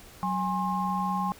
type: tone cluster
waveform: sine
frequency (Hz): 186.9 / 823 / 1067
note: F#3 / G#5 / C6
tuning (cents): +18 / -16 / +34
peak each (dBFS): -30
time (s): 0.23-1.32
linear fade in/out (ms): 0
effects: pink hiss -50 dBFS RMS until 1.39 s